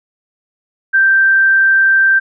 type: tone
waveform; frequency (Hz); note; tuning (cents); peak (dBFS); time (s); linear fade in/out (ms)
sine; 1568; G6; 0; -7; 0.93-2.2; 20
effects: none